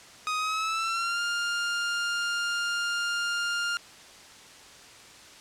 sawtooth tone with pitch glide, 1251 to 1404.2 Hz, D#6 to F6, +9 to +9 cents, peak -23 dBFS, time 0.27-3.77 s, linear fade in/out 0 ms, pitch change +200 cents, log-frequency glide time 0.37-1.21 s, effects white hiss -49 dBFS RMS until 5.4 s + low-pass 7000 Hz 12 dB/octave

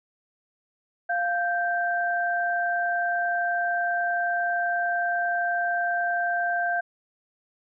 sine tone pair together, 698.5 / 1568 Hz, F5 / G6, 0 / 0 cents, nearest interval octave + major second, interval 1400 cents, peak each -25 / -26 dBFS, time 1.09-6.81 s, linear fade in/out 10 ms, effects none

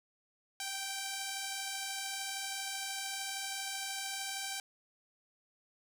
5% pulse beating tone pair, 770 / 783 Hz, G5 / G5, -31 / -2 cents, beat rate 13 Hz, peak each -34 / -26 dBFS, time 0.6-4.6 s, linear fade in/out 2 ms, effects none

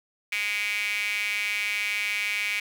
sawtooth tone with high-pass filter, 206.6 Hz, G#3, 9 cents flat, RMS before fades -28 dBFS, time 0.32-2.6 s, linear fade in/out 5 ms, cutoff 2300 Hz, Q 8.2, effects none

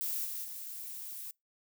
violet noise with level steps, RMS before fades -35 / -39 / -43 dBFS, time 0.01-1.31 s, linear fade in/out 0 ms, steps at 0.24 / 0.43 s, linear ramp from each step 20 ms, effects noise-tail reverb RT60 0.2 s tail -26 dB re dry

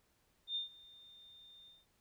sine tone with ADSR envelope, 3623 Hz, A7, 50 cents sharp, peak -34 dBFS, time 0.47-1.86 s, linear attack 85 ms, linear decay 130 ms, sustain -22 dB, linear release 190 ms, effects pink hiss -75 dBFS RMS until 2 s

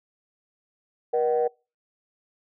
sine tone cluster, 477.8 / 611 / 756 Hz, A#4 / D#5 / F#5, +43 / -32 / +37 cents, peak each -21 / -29 / -27 dBFS, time 1.13-1.48 s, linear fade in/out 10 ms, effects noise-tail reverb RT60 0.3 s tail -26 dB re dry + tanh soft clip ceiling -13 dBFS

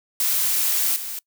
blue noise with level steps, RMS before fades -21 / -31 dBFS, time 0.2-1.19 s, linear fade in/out 2 ms, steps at 0.96 s, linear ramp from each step 2 ms, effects noise-tail reverb RT60 0.1 s tail -24 dB re dry

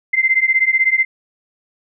sine beating tone pair, 2071 / 2087 Hz, C7 / C7, -18 / -5 cents, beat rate 16 Hz, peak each -15 dBFS, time 0.13-1.05 s, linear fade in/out 10 ms, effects none

